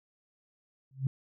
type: tone with exponential growth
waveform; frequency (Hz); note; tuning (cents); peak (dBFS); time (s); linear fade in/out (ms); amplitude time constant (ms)
sine; 133.5; C3; +35; -22; 0.91-1.07; 2; 33
effects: none